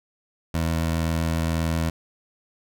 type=tone with vibrato; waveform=20% pulse; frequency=81.8 Hz; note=E2; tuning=13 cents flat; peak=-17 dBFS; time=0.54-1.9 s; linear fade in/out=5 ms; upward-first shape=sine; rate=7.6 Hz; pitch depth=9 cents each way; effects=none